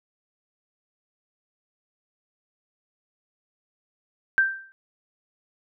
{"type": "tone with exponential decay", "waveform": "sine", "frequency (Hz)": 1568, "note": "G6", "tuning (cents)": 0, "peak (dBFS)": -13, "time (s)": [4.38, 4.72], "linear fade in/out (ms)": 0, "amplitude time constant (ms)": 73, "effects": []}